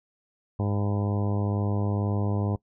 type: harmonic tone with a mistuned harmonic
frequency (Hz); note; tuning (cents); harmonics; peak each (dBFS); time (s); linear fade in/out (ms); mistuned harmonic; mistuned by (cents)
102.1; G#2; -29; 1 / 2 / 3 / 4 / 5 / 6 / 7 / 8 / 9 / 10; -25 / -31 / -35 / -37 / -39 / -41 / -42 / -43 / -44 / -45; 0.59-2.56; 5; 10; -26
effects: noise-tail reverb RT60 0.1 s tail -21 dB re dry